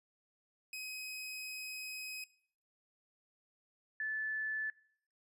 sawtooth / sine tone pair in turn, 2528 / 1742.1 Hz, D#7 / A6, +27 / -18 cents, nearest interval tritone, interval 645 cents, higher first, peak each -38 / -35 dBFS, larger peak second, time 0.73-2.24 / 4-4.7 s, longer first, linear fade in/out 2 ms, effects noise-tail reverb RT60 0.6 s tail -21 dB re dry + resampled to 32000 Hz

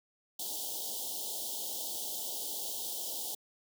white band-stop noise, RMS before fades -38 dBFS, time 0.39-3.35 s, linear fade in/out 5 ms, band 910 to 3000 Hz, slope 96 dB/octave, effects high-pass 300 Hz 12 dB/octave

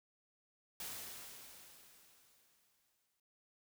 white noise with exponential decay, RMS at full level -44 dBFS, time 0.8-3.2 s, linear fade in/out 2 ms, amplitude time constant 520 ms, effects none

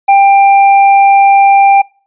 triangle tone with hard clipping, 792 Hz, G5, 18 cents sharp, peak -4 dBFS, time 0.08-1.82 s, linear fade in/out 10 ms, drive 10 dB, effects noise-tail reverb RT60 0.4 s tail -26 dB re dry + resampled to 8000 Hz

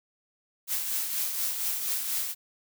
blue noise with tremolo, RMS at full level -28 dBFS, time 0.67-2.35 s, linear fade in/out 50 ms, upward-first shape triangle, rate 4.2 Hz, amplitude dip 50%, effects none

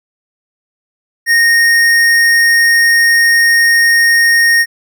sine tone with tanh clipping, 1854 Hz, A#6, 10 cents flat, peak -8 dBFS, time 1.26-4.66 s, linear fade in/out 50 ms, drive 18 dB, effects none

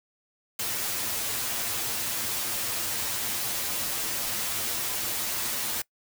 white noise with comb filter, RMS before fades -30 dBFS, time 0.59-5.82 s, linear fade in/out 5 ms, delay 8.8 ms, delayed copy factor +0.75, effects noise-tail reverb RT60 0.1 s tail -23 dB re dry

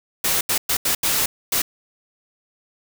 white noise bursts at uneven times, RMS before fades -20 dBFS, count 6, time 0.24-0.41 / 0.49-0.58 / 0.69-0.77 / 0.85-0.95 / 1.03-1.26 / 1.52-1.62 s, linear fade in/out 5 ms, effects none

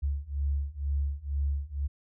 sine beating tone pair, 69.6 / 71.7 Hz, C#2 / D2, +8 / -41 cents, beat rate 2.1 Hz, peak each -31 / -30 dBFS, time 0.02-1.88 s, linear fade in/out 20 ms, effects none

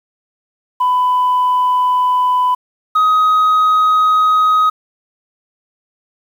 sine tone pair in turn, 999 / 1258.7 Hz, B5 / D#6, +20 / +20 cents, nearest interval major third, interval 400 cents, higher second, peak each -9 / -6 dBFS, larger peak second, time 0.8-2.55 / 2.95-4.7 s, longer neither, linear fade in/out 10 ms, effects tanh soft clip ceiling -8 dBFS + 7-bit

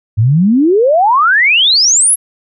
sine exponential sweep, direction up, 100.9 to 11410 Hz, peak -6 dBFS, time 0.17-2.16 s, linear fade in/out 20 ms, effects none

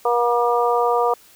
harmonic tone, 239.4 Hz, A#3, 46 cents sharp, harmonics 2 / 3 / 4 / 5, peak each -19 / -21 / -22 / -23 dBFS, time 0.05-1.14 s, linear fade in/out 5 ms, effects white hiss -50 dBFS RMS until 1.35 s

